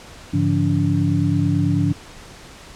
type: tone cluster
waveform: sine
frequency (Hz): 101.4 / 141.8 / 170.9 / 286.9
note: G#2 / C#3 / F3 / D4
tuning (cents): -41 / +40 / -37 / -40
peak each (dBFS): -21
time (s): 0.33-1.93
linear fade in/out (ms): 10
effects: pink hiss -41 dBFS RMS until 2.75 s + low-pass 8000 Hz 12 dB/octave